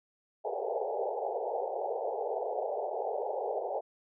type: band-pass noise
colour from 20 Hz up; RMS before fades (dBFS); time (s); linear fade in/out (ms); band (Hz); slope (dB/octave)
pink; -34; 0.44-3.81; 20; 400 to 860; 96
effects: none